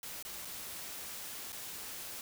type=noise with dropouts; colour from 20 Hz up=white; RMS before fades=-44 dBFS; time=0.03-2.21 s; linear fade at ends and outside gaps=1 ms; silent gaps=0.226-0.25 / 0.449-0.453 / 1.522-1.528 s; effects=none